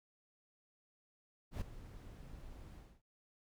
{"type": "noise with ADSR envelope", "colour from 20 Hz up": "brown", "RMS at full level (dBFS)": -38, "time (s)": [1.51, 3.02], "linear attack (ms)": 100, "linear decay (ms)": 12, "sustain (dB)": -14, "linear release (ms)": 270, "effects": []}